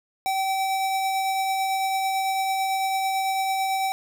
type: tone with tremolo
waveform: square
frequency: 770 Hz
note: G5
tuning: 31 cents flat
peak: -22 dBFS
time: 0.26-3.92 s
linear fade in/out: 0 ms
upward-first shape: triangle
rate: 9 Hz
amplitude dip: 25%
effects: none